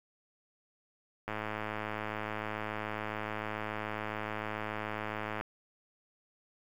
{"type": "click train", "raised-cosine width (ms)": 0.5, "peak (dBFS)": -21, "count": 443, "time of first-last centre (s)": [1.28, 5.411], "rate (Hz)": 107, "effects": ["9-bit"]}